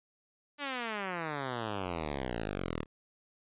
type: exponential sweep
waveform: 5% pulse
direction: down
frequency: 296.4 to 36.56 Hz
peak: -23 dBFS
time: 0.58-2.86 s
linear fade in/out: 50 ms
effects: resampled to 8000 Hz